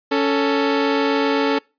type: tone pair together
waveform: sawtooth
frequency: 279 / 442.5 Hz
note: C#4 / A4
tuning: +11 / +10 cents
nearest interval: minor sixth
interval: 799 cents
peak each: -15 dBFS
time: 0.11-1.59 s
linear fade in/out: 10 ms
effects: noise-tail reverb RT60 0.3 s tail -26 dB re dry + resampled to 11025 Hz